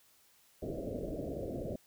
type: low-pass noise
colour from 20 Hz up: white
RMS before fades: -39 dBFS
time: 0.62-1.76 s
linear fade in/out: 5 ms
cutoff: 650 Hz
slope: 96 dB/octave
effects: white hiss -66 dBFS RMS until 1.86 s